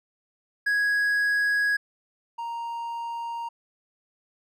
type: tone pair in turn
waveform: triangle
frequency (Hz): 1661.2 / 932.3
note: G#6 / A#5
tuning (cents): 0 / 0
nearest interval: minor seventh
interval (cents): 1000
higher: first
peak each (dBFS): -19 / -28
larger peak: first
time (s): 0.66-1.77 / 2.38-3.49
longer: neither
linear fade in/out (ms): 10
effects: none